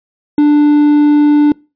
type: tone with quantisation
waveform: triangle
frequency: 295.1 Hz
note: D4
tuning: 8 cents sharp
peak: -3 dBFS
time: 0.38-1.52 s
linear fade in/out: 2 ms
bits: 5
effects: noise-tail reverb RT60 0.3 s tail -25 dB re dry + resampled to 11025 Hz